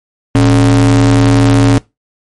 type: ring-modulated tone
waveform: square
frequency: 80.5 Hz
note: E2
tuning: 41 cents flat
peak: -3 dBFS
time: 0.35-1.78 s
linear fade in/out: 0 ms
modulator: 196 Hz
effects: noise-tail reverb RT60 0.2 s tail -21 dB re dry + MP3 48 kbps

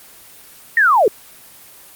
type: linear sweep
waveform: sine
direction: down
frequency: 1889 to 370 Hz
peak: -9 dBFS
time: 0.77-1.08 s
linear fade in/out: 2 ms
effects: white hiss -42 dBFS RMS until 1.95 s + Opus 24 kbps

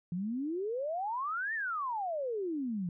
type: exponential two-way sweep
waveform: sine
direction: up then down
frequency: 167.3 to 1864.7 to 167.3 Hz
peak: -32 dBFS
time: 0.12-2.89 s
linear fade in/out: 2 ms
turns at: 1.54 s
effects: none

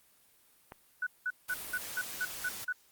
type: click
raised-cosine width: 0.5 ms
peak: -29 dBFS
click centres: 0.721 s
type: tone bursts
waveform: sine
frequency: 1484 Hz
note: F#6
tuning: 5 cents sharp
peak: -30 dBFS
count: 8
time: 1.02-2.726 s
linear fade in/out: 5 ms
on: 47 ms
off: 190 ms
type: noise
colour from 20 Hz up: white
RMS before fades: -42 dBFS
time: 1.48-2.65 s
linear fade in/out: 10 ms
effects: white hiss -65 dBFS RMS until 2.91 s + Opus 32 kbps

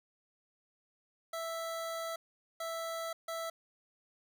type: tone bursts at uneven times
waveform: 25% pulse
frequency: 659.3 Hz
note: E5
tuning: in tune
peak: -33 dBFS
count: 3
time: 1.33-2.16 / 2.6-3.13 / 3.28-3.5 s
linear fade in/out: 5 ms
effects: none

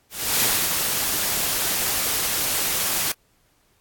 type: noise with ADSR envelope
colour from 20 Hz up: white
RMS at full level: -19 dBFS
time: 0.1-3.12 s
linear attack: 310 ms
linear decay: 270 ms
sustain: -4 dB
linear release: 4 ms
effects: pink hiss -63 dBFS RMS until 3.8 s + AAC 64 kbps

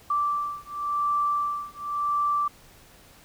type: beating tone pair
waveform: sine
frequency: 1169 / 1169.92 Hz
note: D6 / D6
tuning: -8 / -7 cents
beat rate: 0.92 Hz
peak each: -27 dBFS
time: 0.1-2.48 s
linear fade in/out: 5 ms
effects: pink hiss -53 dBFS RMS until 3.24 s

